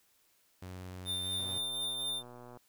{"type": "tone with pitch glide", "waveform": "sawtooth", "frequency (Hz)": [91.8, 94.49], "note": ["F#2", "F#2"], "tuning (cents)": [-13, 37], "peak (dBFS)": -39, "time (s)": [0.62, 1.58], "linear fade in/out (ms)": 5, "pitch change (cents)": 50, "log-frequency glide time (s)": [1.18, 1.35]}
{"type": "tone with tremolo", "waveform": "square", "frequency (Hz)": 3602, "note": "A7", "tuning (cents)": 40, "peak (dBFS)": -33, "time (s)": [1.05, 2.23], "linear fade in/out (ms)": 50, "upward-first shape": "triangle", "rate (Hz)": 4.1, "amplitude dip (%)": 35}
{"type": "click train", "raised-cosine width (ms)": 1, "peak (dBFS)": -37, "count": 144, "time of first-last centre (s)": [1.4, 2.572], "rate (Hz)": 122}
{"effects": ["white hiss -70 dBFS RMS until 2.68 s"]}